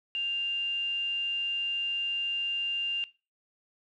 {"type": "tone with quantisation", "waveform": "sine", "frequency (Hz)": 2794, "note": "F7", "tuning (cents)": 0, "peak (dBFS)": -28, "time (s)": [0.15, 3.04], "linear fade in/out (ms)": 0, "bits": 8, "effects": ["noise-tail reverb RT60 0.3 s tail -19 dB re dry", "low-pass 5000 Hz 12 dB/octave"]}